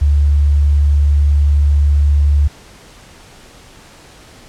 sine tone, 72.4 Hz, D2, 24 cents flat, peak -8 dBFS, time 0.01-2.48 s, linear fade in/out 10 ms, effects pink hiss -41 dBFS RMS until 4.48 s + low-pass 9000 Hz 12 dB/octave

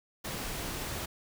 pink noise, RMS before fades -37 dBFS, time 0.24-1.06 s, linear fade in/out 10 ms, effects none

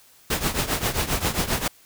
pink noise with tremolo, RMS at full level -21 dBFS, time 0.3-1.68 s, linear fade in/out 5 ms, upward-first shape triangle, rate 7.5 Hz, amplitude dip 85%, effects white hiss -54 dBFS RMS until 1.85 s

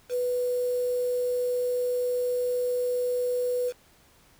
sine tone with quantisation, 493.9 Hz, B4, in tune, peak -24 dBFS, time 0.09-3.73 s, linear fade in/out 50 ms, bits 7, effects pink hiss -59 dBFS RMS until 4.39 s

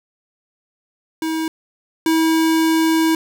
square tone pair in turn, 320.4 / 322.6 Hz, E4 / E4, -49 / -37 cents, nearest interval unison, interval 12 cents, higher second, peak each -20 / -14 dBFS, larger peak second, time 1.22-1.48 / 2.06-3.15 s, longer second, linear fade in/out 2 ms, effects none

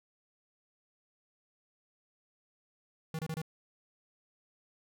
square tone bursts, 159.7 Hz, D#3, 45 cents sharp, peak -35 dBFS, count 4, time 3.14-3.417 s, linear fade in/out 2 ms, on 49 ms, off 27 ms, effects none

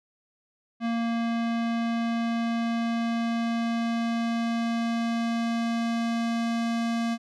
square tone with low-pass filter sweep, 231.5 Hz, A#3, 12 cents flat, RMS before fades -27 dBFS, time 0.8-7.18 s, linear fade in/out 50 ms, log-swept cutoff 3300 to 6200 Hz, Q 0.75, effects none

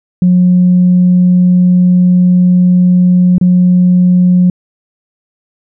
sine tone with dropouts, 180 Hz, F#3, 47 cents flat, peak -3 dBFS, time 0.22-4.5 s, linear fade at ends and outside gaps 2 ms, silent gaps 3.382-3.412 s, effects tanh soft clip ceiling 0 dBFS

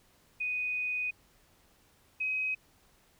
sine tone pair in turn, 2489 / 2530 Hz, D#7 / D#7, 0 / +28 cents, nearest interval unison, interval 28 cents, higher second, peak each -30 / -29 dBFS, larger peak second, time 0.4-1.11 / 2.2-2.55 s, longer first, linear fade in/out 10 ms, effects pink hiss -65 dBFS RMS until 3.19 s

